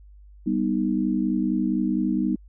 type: chord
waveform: sine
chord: G augmented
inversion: none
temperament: equal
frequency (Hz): 196 / 246.9 / 311.1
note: G3 / B3 / D#4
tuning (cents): 0 / 0 / 0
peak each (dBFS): -25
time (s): 0.46-2.36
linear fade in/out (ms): 10
effects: added 50 Hz sine -45 dBFS peak until 2.48 s